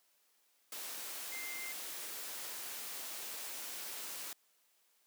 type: tone in noise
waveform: sine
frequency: 2093 Hz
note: C7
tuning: in tune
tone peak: -44 dBFS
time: 1.32-1.72 s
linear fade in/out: 2 ms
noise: white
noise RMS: -44 dBFS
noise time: 0.72-4.33 s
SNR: -3 dB
effects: white hiss -73 dBFS RMS until 5.06 s + high-pass 300 Hz 12 dB/octave